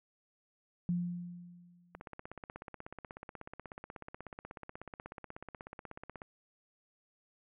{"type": "tone with exponential decay", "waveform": "sine", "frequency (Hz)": 175.4, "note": "F3", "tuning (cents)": 8, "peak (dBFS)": -28, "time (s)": [0.89, 2], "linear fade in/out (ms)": 0, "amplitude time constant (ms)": 240}
{"type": "click train", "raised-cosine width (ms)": 0.5, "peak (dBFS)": -28, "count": 71, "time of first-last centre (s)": [1.95, 6.218], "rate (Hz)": 16.4}
{"effects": ["low-pass 2000 Hz 12 dB/octave"]}